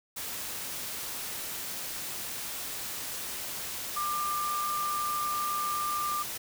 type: tone in noise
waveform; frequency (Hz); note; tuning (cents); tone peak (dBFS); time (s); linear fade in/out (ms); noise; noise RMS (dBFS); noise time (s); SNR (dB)
sine; 1192; D6; +25; -29; 3.96-6.23; 10; white; -37; 0.16-6.38; +5
effects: none